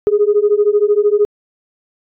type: beating tone pair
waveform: sine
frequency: 408.3 / 421.3 Hz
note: G#4 / G#4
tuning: -29 / +25 cents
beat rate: 13 Hz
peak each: -12 dBFS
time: 0.07-1.25 s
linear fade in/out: 0 ms
effects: tanh soft clip ceiling -3 dBFS